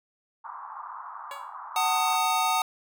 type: band-pass noise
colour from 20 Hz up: white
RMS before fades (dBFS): -40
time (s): 0.44-2.17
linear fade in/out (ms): 10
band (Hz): 880 to 1200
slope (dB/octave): 48
type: tone with exponential decay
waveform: 10% pulse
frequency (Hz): 563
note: C#5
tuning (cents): +27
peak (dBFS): -28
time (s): 1.31-1.56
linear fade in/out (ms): 2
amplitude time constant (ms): 53
type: chord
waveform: square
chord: D# diminished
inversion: first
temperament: just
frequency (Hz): 746.7 / 896 / 1244.5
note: F#5 / A5 / D#6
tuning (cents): +16 / +31 / 0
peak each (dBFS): -28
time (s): 1.76-2.62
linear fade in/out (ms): 2
effects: none